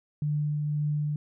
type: tone with tremolo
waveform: sine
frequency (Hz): 148.8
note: D3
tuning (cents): +23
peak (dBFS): -24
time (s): 0.22-1.16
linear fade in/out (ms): 2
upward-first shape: triangle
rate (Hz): 1.9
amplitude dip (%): 25
effects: none